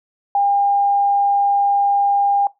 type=tone; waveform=sine; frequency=804 Hz; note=G5; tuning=44 cents sharp; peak=-13 dBFS; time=0.35-2.47 s; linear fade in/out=2 ms; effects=noise-tail reverb RT60 0.2 s tail -21 dB re dry